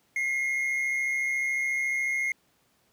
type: tone pair together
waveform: triangle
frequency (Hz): 2005 / 2139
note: B6 / C7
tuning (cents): +26 / +38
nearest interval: minor second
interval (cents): 112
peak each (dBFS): -34 / -24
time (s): 0.16-2.32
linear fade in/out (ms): 2
effects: pink hiss -67 dBFS RMS until 2.92 s + high-pass 100 Hz 12 dB/octave